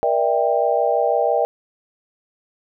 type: chord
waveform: sine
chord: E half-diminished seventh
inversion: second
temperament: just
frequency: 474.7 / 593.3 / 659.3 / 791.1 Hz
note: Bb4 / D5 / E5 / G5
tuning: +31 / +18 / 0 / +16 cents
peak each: -21 dBFS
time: 0.03-1.45 s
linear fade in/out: 0 ms
effects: none